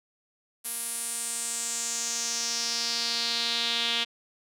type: tone with band-pass filter sweep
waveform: sawtooth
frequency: 233.8 Hz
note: A#3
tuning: 5 cents sharp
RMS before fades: -30 dBFS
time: 0.64-4.05 s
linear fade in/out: 20 ms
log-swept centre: 11000 to 3300 Hz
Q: 3.8
effects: none